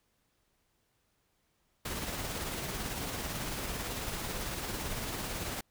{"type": "noise with tremolo", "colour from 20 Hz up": "pink", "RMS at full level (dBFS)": -36, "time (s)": [1.85, 5.61], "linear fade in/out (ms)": 5, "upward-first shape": "sine", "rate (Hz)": 18, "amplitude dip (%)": 30, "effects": ["pink hiss -75 dBFS RMS until 5.7 s"]}